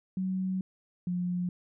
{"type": "tone pair in turn", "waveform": "sine", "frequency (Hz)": [187.5, 178.27], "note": ["F#3", "F3"], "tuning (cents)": [23, 36], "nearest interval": "minor second", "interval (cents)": 87, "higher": "first", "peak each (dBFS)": -28, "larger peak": "neither", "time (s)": [[0.17, 0.61], [1.07, 1.49]], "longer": "first", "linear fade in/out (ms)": 2, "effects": []}